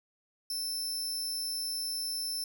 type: tone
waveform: sawtooth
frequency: 5310 Hz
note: E8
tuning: 12 cents sharp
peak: -30 dBFS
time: 0.5-2.44 s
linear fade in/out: 2 ms
effects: none